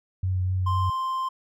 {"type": "tone with vibrato", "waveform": "sine", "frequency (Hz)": 92.5, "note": "F#2", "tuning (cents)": 0, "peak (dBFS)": -22, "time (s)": [0.23, 0.9], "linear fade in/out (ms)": 5, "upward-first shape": "triangle", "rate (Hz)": 4, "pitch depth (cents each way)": 20}
{"type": "tone", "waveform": "triangle", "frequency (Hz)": 1046.5, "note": "C6", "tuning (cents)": 0, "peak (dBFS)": -23, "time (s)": [0.66, 1.29], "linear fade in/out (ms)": 10}
{"effects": []}